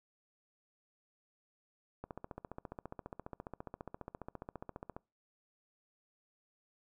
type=click train; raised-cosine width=1 ms; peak=-29 dBFS; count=44; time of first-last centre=2.04-4.965 s; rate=14.7 Hz; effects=noise-tail reverb RT60 0.3 s tail -26 dB re dry